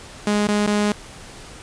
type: tone with dropouts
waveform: sawtooth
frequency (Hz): 207.7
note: G#3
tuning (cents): 0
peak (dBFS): -13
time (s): 0.27-0.92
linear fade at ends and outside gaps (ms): 2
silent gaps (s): 0.471-0.485 / 0.664-0.673
effects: pink hiss -40 dBFS RMS until 1.62 s + resampled to 22050 Hz